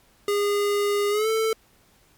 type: tone with pitch glide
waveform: square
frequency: 408.6 to 443 Hz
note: G#4 to A4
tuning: -28 to +12 cents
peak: -21 dBFS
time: 0.28-1.53 s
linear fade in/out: 2 ms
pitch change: +140 cents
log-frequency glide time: 1.1-1.28 s
effects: pink hiss -59 dBFS RMS until 2.17 s + MP3 96 kbps